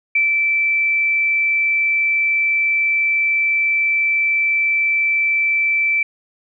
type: tone with ADSR envelope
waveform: sine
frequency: 2327 Hz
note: D7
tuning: 17 cents flat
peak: -12 dBFS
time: 0.15-6.03 s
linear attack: 6 ms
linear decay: 140 ms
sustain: -2 dB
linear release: 4 ms
effects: none